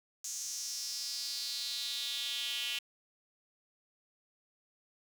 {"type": "tone with high-pass filter sweep", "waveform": "square", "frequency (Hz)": 129.2, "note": "C3", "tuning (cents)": -21, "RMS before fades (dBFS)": -38, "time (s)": [0.24, 2.79], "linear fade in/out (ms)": 5, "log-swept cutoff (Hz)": [6500, 2900], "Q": 4.7, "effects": ["10-bit"]}